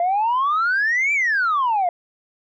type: exponential two-way sweep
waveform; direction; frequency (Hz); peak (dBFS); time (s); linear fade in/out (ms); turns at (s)
sine; up then down; 680 to 2368 to 680; -15; 0-1.89; 2; 1.13
effects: tanh soft clip ceiling -14 dBFS